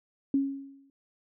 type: tone with exponential decay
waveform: sine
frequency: 274.8 Hz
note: C#4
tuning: 15 cents flat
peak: -20 dBFS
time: 0.34-0.9 s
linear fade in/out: 2 ms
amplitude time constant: 120 ms
effects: none